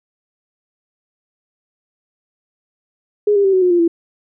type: tone with pitch steps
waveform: sine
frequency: 415.3 / 400.9 / 387 / 373.6 / 360.7 / 348.2 / 336.2 Hz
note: G#4 / G4 / G4 / F#4 / F#4 / F4 / E4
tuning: 0 / +39 / -22 / +17 / -44 / -5 / +34 cents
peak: -10 dBFS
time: 3.27-3.879 s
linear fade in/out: 5 ms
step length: 87 ms
effects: none